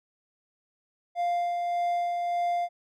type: tone with tremolo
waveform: triangle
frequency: 698.5 Hz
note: F5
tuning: in tune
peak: -22 dBFS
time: 1.15-2.69 s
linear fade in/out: 50 ms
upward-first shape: sine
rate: 1.7 Hz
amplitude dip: 30%
effects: none